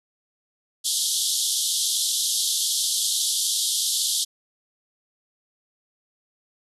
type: band-pass noise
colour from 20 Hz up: pink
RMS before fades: -24 dBFS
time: 0.84-4.25 s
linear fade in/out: 20 ms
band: 3200 to 12000 Hz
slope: 96 dB/octave
effects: none